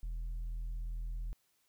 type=tone with tanh clipping; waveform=sine; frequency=41.2 Hz; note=E1; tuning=in tune; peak=-37 dBFS; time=0.03-1.33 s; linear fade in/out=0 ms; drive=3 dB; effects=white hiss -75 dBFS RMS until 1.68 s